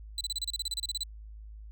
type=tone bursts; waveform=35% pulse; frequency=4000 Hz; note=B7; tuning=21 cents sharp; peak=-28 dBFS; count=15; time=0.18-1.034 s; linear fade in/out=2 ms; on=28 ms; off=31 ms; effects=added 53 Hz sine -43 dBFS peak until 1.71 s

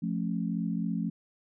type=chord; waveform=sine; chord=F augmented; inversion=none; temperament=just; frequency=174.61 / 218.3 / 272.8 Hz; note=F3 / A3 / C#4; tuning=0 / -13 / -28 cents; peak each=-31 / -32 / -36 dBFS; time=0.02-1.1 s; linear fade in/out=10 ms; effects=none

